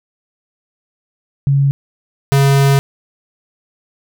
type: tone pair in turn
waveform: sine / square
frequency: 139.1 / 138.36 Hz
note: C#3 / C#3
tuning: +6 / -3 cents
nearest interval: unison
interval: 9 cents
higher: first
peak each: -9 dBFS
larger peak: neither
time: 1.47-1.71 / 2.32-2.79 s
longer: second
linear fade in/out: 0 ms
effects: none